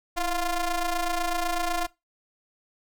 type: ring-modulated tone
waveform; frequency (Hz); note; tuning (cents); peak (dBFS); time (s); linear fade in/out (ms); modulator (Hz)
sawtooth; 346; F4; -16; -18; 0.16-1.87; 20; 360
effects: noise-tail reverb RT60 0.2 s tail -20 dB re dry